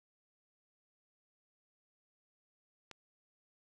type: click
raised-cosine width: 0.2 ms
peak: -30 dBFS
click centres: 2.913 s
effects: none